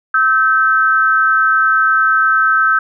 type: tone pair together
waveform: sine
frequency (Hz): 1300 / 1548.5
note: E6 / G6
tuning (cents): -24 / -22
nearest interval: minor third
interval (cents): 302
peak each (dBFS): -12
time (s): 0.14-2.79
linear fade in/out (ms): 5
effects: none